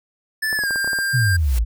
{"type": "tone with pitch glide", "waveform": "square", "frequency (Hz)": [1749, 1594.6], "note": ["A6", "G6"], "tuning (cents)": [-11, 29], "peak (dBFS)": -20, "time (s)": [0.42, 1.37], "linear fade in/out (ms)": 10, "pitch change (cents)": -160, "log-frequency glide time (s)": [0.56, 0.68]}
{"type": "clicks", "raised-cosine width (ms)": 1, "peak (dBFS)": -18, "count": 9, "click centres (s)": [0.529, 0.59, 0.637, 0.708, 0.759, 0.845, 0.876, 0.932, 0.988]}
{"type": "exponential sweep", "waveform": "sine", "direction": "down", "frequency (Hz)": [133.7, 51.91], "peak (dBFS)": -15, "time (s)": [1.13, 1.65], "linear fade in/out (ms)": 20}
{"type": "noise with exponential growth", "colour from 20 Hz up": "white", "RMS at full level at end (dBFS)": -31, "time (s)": [1.2, 1.59], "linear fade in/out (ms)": 5, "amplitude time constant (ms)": 84}
{"effects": []}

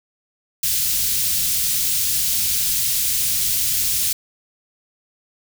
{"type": "band-stop noise", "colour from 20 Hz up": "white", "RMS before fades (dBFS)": -20, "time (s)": [0.63, 4.13], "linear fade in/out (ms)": 5, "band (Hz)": [130, 3600], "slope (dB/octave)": 12, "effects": []}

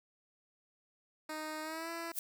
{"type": "tone with pitch glide", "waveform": "10% pulse", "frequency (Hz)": [310, 334.2], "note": ["D#4", "E4"], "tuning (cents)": [-6, 24], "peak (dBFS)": -31, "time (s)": [1.29, 2.12], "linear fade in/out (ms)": 5, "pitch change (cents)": 130, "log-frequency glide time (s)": [1.62, 1.9]}
{"type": "noise with exponential growth", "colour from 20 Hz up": "violet", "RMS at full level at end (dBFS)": -31, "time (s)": [2.11, 2.19], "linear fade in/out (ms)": 2, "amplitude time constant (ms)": 17}
{"effects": []}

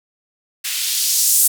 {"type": "noise with band-pass filter sweep", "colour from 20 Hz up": "violet", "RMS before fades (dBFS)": -17, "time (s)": [0.64, 1.48], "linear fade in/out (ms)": 10, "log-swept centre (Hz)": [2200, 9200], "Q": 1.2, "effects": []}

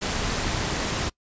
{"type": "noise with amplitude modulation", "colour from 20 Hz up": "pink", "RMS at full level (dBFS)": -24, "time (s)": [0.01, 1.1], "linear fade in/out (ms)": 20, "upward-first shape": "sine", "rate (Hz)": 214, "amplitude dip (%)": 55, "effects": ["noise-tail reverb RT60 0.1 s tail -24 dB re dry", "resampled to 16000 Hz"]}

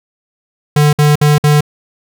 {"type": "tone bursts", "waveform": "square", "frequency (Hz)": 148.4, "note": "D3", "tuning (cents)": 18, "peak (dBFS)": -7, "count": 4, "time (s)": [0.76, 1.608], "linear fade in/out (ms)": 5, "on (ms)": 170, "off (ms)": 56, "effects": []}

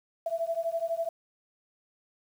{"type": "beating tone pair", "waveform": "sine", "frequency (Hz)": [659.3, 671.3], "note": ["E5", "E5"], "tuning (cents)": [0, 31], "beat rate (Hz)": 12, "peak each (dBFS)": -31, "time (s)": [0.26, 1.09], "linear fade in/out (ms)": 5, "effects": ["9-bit"]}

